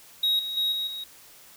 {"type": "tone with level steps", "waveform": "triangle", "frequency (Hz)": 3795, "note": "A#7", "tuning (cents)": 30, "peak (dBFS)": [-19, -28, -21, -25, -31], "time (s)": [0.23, 1.04], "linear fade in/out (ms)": 5, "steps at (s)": [0.39, 0.57, 0.72, 0.87], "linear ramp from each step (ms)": 2, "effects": ["white hiss -51 dBFS RMS until 1.56 s"]}